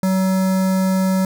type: tone with notch filter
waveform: square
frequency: 188.8 Hz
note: F#3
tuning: 35 cents sharp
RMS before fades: -17 dBFS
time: 0.03-1.25 s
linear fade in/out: 2 ms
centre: 2900 Hz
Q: 0.87
effects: none